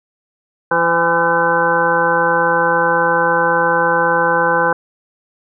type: harmonic tone with a mistuned harmonic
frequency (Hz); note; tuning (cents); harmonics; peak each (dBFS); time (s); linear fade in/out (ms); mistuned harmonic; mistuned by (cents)
169.1; E3; +44; 1 / 2 / 3 / 5 / 6 / 7 / 8 / 9; -27 / -25 / -17 / -19 / -18 / -26 / -25 / -17; 0.71-4.73; 5; 5; -34
effects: none